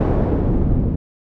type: noise with low-pass filter sweep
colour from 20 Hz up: pink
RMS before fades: -17 dBFS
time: 0-0.96 s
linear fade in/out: 10 ms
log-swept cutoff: 620 to 230 Hz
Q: 0.83
effects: none